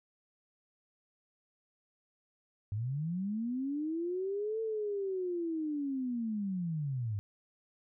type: linear two-way sweep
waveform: sine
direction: up then down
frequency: 98 to 449.6 to 98 Hz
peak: -32 dBFS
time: 2.72-7.19 s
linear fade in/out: 0 ms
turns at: 4.61 s
effects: none